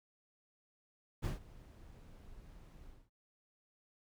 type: noise with ADSR envelope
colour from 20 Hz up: brown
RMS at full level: -33 dBFS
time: 1.22-3.1 s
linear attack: 28 ms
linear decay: 140 ms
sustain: -22 dB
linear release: 230 ms
effects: none